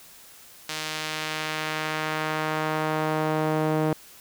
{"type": "tone with band-pass filter sweep", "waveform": "sawtooth", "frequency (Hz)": 155.56, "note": "D#3", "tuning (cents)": 0, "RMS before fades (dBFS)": -27, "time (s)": [0.69, 3.93], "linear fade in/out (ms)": 2, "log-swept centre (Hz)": [4400, 480], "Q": 0.78, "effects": ["white hiss -49 dBFS RMS until 4.2 s"]}